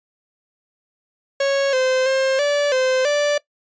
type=tone with pitch steps; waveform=45% pulse; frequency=552 / 517 / 531 / 579 / 517 / 585 Hz; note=C#5 / C5 / C5 / D5 / C5 / D5; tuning=-7 / -21 / +25 / -25 / -21 / -7 cents; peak=-16 dBFS; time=1.4-3.38 s; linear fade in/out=5 ms; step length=330 ms; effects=noise-tail reverb RT60 0.1 s tail -20 dB re dry + resampled to 16000 Hz